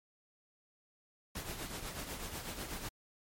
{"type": "noise with tremolo", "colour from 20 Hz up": "pink", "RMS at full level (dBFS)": -40, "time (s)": [1.35, 2.89], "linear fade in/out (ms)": 5, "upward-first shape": "triangle", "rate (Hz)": 8.1, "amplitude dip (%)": 60, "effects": ["MP3 64 kbps"]}